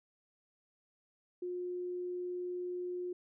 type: tone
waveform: sine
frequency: 358.1 Hz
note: F4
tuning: 43 cents sharp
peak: -36 dBFS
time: 1.42-3.13 s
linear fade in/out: 5 ms
effects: none